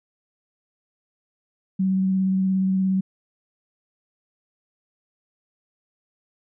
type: tone with vibrato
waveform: sine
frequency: 189.6 Hz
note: F#3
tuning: 43 cents sharp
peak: -18 dBFS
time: 1.79-3.01 s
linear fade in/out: 10 ms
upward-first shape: square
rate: 17 Hz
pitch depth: 11 cents each way
effects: none